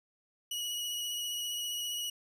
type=tone with vibrato; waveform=sawtooth; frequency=2918 Hz; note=F#7; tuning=25 cents flat; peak=-31 dBFS; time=0.51-2.1 s; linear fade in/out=5 ms; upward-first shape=sine; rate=15 Hz; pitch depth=18 cents each way; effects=none